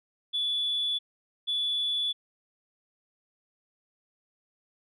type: tone pair in turn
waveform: sine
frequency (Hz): 3444 / 3444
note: A7 / A7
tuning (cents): -38 / -38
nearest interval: unison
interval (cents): 0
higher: neither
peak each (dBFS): -25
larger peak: neither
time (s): 0.33-0.99 / 1.47-2.13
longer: neither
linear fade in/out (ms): 20
effects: tanh soft clip ceiling -21 dBFS